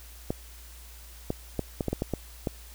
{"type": "clicks", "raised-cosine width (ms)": 2, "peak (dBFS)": -14, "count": 9, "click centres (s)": [0.305, 1.304, 1.593, 1.808, 1.883, 1.93, 2.021, 2.137, 2.472], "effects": ["added 58 Hz sine -46 dBFS peak until 2.74 s", "white hiss -51 dBFS RMS until 2.74 s"]}